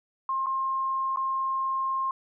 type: tone with dropouts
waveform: sine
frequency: 1064 Hz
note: C6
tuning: 29 cents sharp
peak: -25 dBFS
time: 0.29-2.11 s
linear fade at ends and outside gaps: 2 ms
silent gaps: 0.461-0.467 / 1.161-1.171 s
effects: none